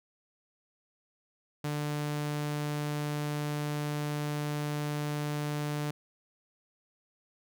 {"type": "tone", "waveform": "sawtooth", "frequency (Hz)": 148.1, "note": "D3", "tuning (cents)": 15, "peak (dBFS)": -27, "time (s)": [1.64, 5.91], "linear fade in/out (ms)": 5, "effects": []}